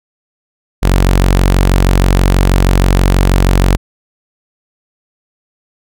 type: tone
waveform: sawtooth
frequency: 46.25 Hz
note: F#1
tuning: in tune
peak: -3 dBFS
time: 0.82-3.77 s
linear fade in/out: 20 ms
effects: none